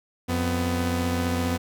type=tone pair together; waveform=sawtooth; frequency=88.53 / 250.4 Hz; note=F2 / B3; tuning=+24 / +24 cents; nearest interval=octave + tritone; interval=1800 cents; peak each=-22 dBFS; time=0.28-1.58 s; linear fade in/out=20 ms; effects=none